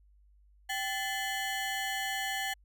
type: ring-modulated tone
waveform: 25% pulse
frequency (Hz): 1263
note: D#6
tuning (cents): +26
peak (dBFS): -25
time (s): 0.69-2.54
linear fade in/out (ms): 10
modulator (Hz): 484
effects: added 50 Hz sine -59 dBFS peak until 2.64 s